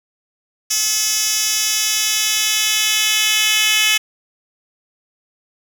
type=tone with high-pass filter sweep; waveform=10% pulse; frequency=430 Hz; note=A4; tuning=40 cents flat; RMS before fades=-17 dBFS; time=0.7-3.98 s; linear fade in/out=10 ms; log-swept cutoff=5100 to 3000 Hz; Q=2.1; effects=none